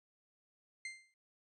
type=tone with exponential decay; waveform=40% pulse; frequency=2093 Hz; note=C7; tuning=in tune; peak=-38 dBFS; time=0.85-1.14 s; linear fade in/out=2 ms; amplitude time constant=62 ms; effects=resampled to 24000 Hz